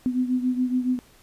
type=beating tone pair; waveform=sine; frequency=250.8 / 257.9 Hz; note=B3 / C4; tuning=+27 / -25 cents; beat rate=7.1 Hz; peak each=-22 / -27 dBFS; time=0.06-0.99 s; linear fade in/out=0 ms; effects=pink hiss -55 dBFS RMS until 1.22 s + resampled to 32000 Hz